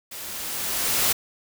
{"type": "noise with level ramp", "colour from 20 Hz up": "white", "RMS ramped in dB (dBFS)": [-37, -20], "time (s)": [0.11, 1.13], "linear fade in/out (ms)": 10, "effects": []}